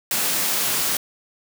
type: high-pass noise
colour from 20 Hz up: white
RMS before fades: -22 dBFS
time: 0.11-0.97 s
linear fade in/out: 2 ms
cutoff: 110 Hz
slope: 96 dB/octave
effects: none